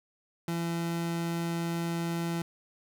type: tone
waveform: 30% pulse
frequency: 168.6 Hz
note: E3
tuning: 39 cents sharp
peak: -27 dBFS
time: 0.48-2.42 s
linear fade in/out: 2 ms
effects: none